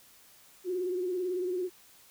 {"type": "tone with vibrato", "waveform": "sine", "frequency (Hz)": 363.2, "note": "F#4", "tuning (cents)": -32, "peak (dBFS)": -29, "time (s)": [0.64, 1.7], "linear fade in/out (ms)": 50, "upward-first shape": "sine", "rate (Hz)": 18, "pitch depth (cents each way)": 56, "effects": ["white hiss -58 dBFS RMS until 2.1 s"]}